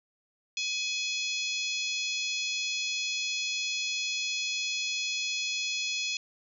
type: harmonic tone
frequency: 843 Hz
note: G#5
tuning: 26 cents sharp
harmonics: 3 / 4 / 5 / 6 / 7 / 8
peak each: -33 / -35 / -37 / -39 / -40 / -41 dBFS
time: 0.57-6.17 s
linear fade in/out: 2 ms
effects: none